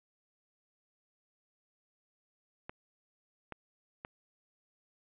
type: clicks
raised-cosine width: 0.5 ms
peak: -26 dBFS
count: 3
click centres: 2.695 / 3.523 / 4.049 s
effects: resampled to 8000 Hz